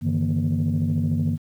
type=tone cluster; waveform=sine; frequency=96.6 / 147.2 / 160.6 / 234.8 Hz; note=G2 / D3 / E3 / A#3; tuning=-25 / +4 / -45 / +13 cents; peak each=-24 dBFS; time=0.01-1.38 s; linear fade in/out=50 ms; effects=tanh soft clip ceiling -14 dBFS + 9-bit